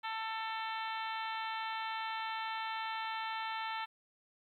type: harmonic tone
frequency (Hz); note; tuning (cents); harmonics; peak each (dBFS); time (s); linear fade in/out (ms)
444.7; A4; +18; 2 / 3 / 4 / 5 / 6 / 7 / 8 / 9; -39 / -43 / -45 / -47 / -49 / -50 / -51 / -52; 0.03-3.86; 20
effects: 12-bit